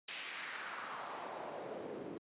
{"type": "noise with band-pass filter sweep", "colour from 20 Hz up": "pink", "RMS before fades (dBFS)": -45, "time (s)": [0.08, 2.18], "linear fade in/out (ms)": 5, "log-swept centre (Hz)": [2800, 310], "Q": 1.8, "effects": ["high-pass 150 Hz 12 dB/octave", "resampled to 8000 Hz"]}